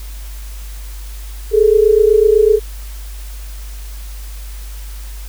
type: tone pair together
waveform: sine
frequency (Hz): 415.3 / 443.3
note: G#4 / A4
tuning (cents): 0 / +13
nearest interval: minor second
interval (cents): 113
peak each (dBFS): -10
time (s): 1.51-2.6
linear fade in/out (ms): 50
effects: added 50 Hz sine -26 dBFS peak until 5.28 s + white hiss -39 dBFS RMS until 5.28 s